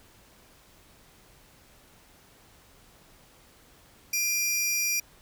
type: tone pair together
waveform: sawtooth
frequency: 2400 / 5728 Hz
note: D7 / F8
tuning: +37 / +43 cents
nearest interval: octave + minor third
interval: 1506 cents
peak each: -25 dBFS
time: 4.13-5 s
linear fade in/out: 5 ms
effects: pink hiss -57 dBFS RMS until 5.21 s